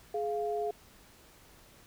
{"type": "tone pair together", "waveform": "sine", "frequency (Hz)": [419.8, 696], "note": ["G#4", "F5"], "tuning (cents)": [19, -6], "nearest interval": "major sixth", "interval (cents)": 875, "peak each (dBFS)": [-32, -34], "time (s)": [0.14, 0.71], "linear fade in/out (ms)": 5, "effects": ["pink hiss -58 dBFS RMS until 1.86 s"]}